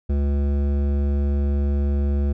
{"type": "tone with hard clipping", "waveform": "sine", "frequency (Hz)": 70.9, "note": "C#2", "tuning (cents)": 40, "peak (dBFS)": -20, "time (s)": [0.09, 2.33], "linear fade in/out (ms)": 10, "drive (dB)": 13, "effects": []}